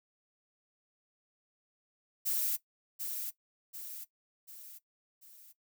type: noise with echo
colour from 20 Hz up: violet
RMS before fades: -32 dBFS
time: 2.25-2.57 s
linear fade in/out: 20 ms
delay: 740 ms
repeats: 4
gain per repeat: -6 dB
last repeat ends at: 5.53 s
effects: noise-tail reverb RT60 0.1 s tail -17 dB re dry